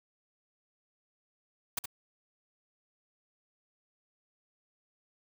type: noise with echo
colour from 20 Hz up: white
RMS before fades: -32 dBFS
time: 1.77-1.79 s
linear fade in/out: 5 ms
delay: 68 ms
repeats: 1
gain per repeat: -6 dB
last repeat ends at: 1.858 s
effects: none